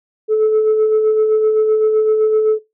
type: tone with tremolo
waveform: sine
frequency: 433.7 Hz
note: A4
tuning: 25 cents flat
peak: -7 dBFS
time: 0.28-2.59 s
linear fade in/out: 50 ms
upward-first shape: sine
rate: 7.8 Hz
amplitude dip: 45%
effects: noise-tail reverb RT60 0.2 s tail -18 dB re dry + tanh soft clip ceiling -8 dBFS